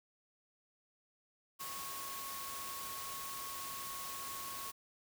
sine tone in noise, 1100 Hz, C#6, 14 cents flat, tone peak -46 dBFS, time 1.59-4.72 s, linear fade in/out 20 ms, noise white, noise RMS -45 dBFS, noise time 1.59-4.72 s, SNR -4 dB, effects none

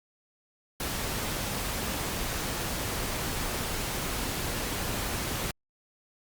pink noise, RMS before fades -32 dBFS, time 0.8-5.51 s, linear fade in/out 2 ms, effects Opus 48 kbps

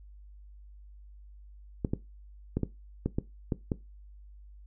clicks, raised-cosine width 3 ms, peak -15 dBFS, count 8, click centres 1.848 / 1.935 / 2.57 / 2.633 / 3.06 / 3.185 / 3.522 / 3.718 s, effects noise-tail reverb RT60 0.2 s tail -17 dB re dry + added 50 Hz sine -48 dBFS peak until 4.66 s

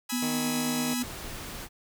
5% pulse chord, E major, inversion first, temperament equal with one note detuned, 830.6 / 987.8 / 1294.4 Hz, G#5 / B5 / E6, 0 / 0 / -32 cents, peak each -24 dBFS, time 0.09-1.03 s, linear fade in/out 10 ms
sine tone with tremolo, 246.9 Hz, B3, in tune, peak -27 dBFS, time 0.12-1.04 s, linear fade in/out 10 ms, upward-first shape sine, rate 9.2 Hz, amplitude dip 25%
10% pulse tone, 155.56 Hz, D#3, in tune, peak -26 dBFS, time 0.22-0.94 s, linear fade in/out 2 ms
pink noise, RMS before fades -39 dBFS, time 0.99-1.69 s, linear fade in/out 50 ms
effects none

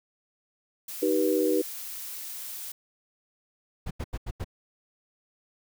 blue noise, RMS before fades -38 dBFS, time 0.88-2.72 s, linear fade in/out 5 ms
sine chord, Eb augmented, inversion none, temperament just, 311.1 / 388.9 / 486.1 Hz, Eb4 / G4 / B4, 0 / -14 / -28 cents, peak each -26 dBFS, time 1.02-1.62 s, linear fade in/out 10 ms
brown noise bursts, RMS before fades -32 dBFS, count 5, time 3.86-4.445 s, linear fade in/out 10 ms, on 49 ms, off 85 ms
effects none

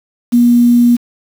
sine tone with quantisation, 239.9 Hz, A#3, 50 cents sharp, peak -5 dBFS, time 0.32-0.97 s, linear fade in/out 20 ms, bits 5, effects none

